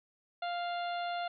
harmonic tone, 698.5 Hz, F5, in tune, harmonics 1 / 2 / 3 / 4 / 5 / 6, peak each -34 / -42 / -49 / -48 / -48 / -51 dBFS, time 0.42-1.28 s, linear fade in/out 5 ms, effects none

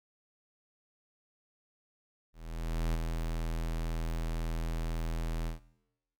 square tone with ADSR envelope, 40.96 Hz, E1, 10 cents flat, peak -28 dBFS, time 2.33-5.6 s, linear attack 610 ms, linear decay 21 ms, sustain -4 dB, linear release 130 ms, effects noise-tail reverb RT60 1.0 s tail -20 dB re dry

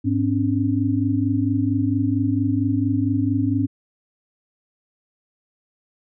sine tone cluster, 103.7 / 260.8 / 285.2 Hz, G#2 / C4 / C#4, -2 / -5 / +49 cents, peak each -22 dBFS, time 0.04-3.67 s, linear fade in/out 20 ms, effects none

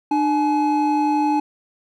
triangle tone pair together, 300 / 848.5 Hz, D4 / G#5, +37 / +37 cents, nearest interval octave + tritone, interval 1800 cents, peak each -17 dBFS, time 0.11-1.4 s, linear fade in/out 5 ms, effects none

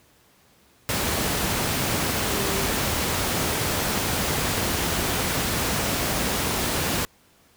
sine tone in noise, 392.7 Hz, G4, 3 cents sharp, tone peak -32 dBFS, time 2.35-2.66 s, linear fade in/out 0 ms, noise pink, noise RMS -24 dBFS, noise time 0.89-7.05 s, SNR -11 dB, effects pink hiss -58 dBFS RMS until 7.56 s + high-pass 60 Hz 12 dB/octave

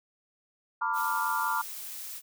sine chord, B half-diminished seventh, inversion third, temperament equal with one note detuned, 902.7 / 987.8 / 1174.7 / 1396.9 Hz, A5 / B5 / D6 / F6, +44 / 0 / 0 / 0 cents, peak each -32 dBFS, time 0.81-1.62 s, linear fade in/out 10 ms
blue noise, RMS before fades -40 dBFS, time 0.93-2.22 s, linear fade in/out 50 ms
effects none

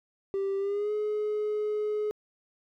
triangle tone with pitch glide, 392 to 422.6 Hz, G4 to G#4, 0 to +30 cents, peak -24 dBFS, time 0.34-2.11 s, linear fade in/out 0 ms, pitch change +130 cents, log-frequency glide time 0.58-0.92 s, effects tanh soft clip ceiling -22 dBFS

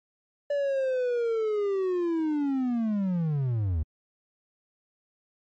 triangle linear sweep, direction down, 580 to 72.8 Hz, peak -22 dBFS, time 0.5-3.83 s, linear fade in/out 5 ms, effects MP3 32 kbps

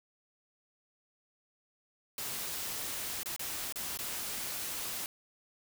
white noise with dropouts, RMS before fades -38 dBFS, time 2.18-5.06 s, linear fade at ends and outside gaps 1 ms, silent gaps 3.232-3.258 / 3.363-3.394 / 3.724-3.758 / 3.974-3.989 s, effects none

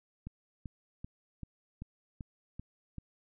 click train, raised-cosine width 5 ms, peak -29 dBFS, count 8, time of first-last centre 0.27-2.983 s, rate 2.58 Hz, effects none

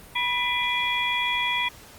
sine tone cluster, 976 / 1998 / 2402 / 3344 Hz, B5 / B6 / D7 / G#7, -21 / +20 / +38 / +11 cents, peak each -28 dBFS, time 0.15-1.69 s, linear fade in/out 10 ms, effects pink hiss -47 dBFS RMS until 1.98 s + Opus 32 kbps

